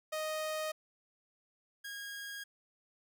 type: tone pair in turn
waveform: sawtooth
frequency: 622.3 / 1634.7 Hz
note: D#5 / G#6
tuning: 0 / -28 cents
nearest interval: octave + perfect fourth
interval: 1672 cents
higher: second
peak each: -31 / -38 dBFS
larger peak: first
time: 0.12-0.72 / 1.84-2.44 s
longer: neither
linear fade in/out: 10 ms
effects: none